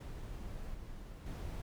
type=noise with level steps; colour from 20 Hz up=brown; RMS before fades=-44 / -47 / -41 dBFS; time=0-1.62 s; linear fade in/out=10 ms; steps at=0.74 / 1.26 s; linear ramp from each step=5 ms; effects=none